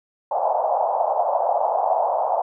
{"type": "band-pass noise", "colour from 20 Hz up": "pink", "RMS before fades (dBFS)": -21, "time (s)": [0.31, 2.42], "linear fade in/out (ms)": 5, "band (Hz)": [610, 880], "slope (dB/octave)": 48, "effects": []}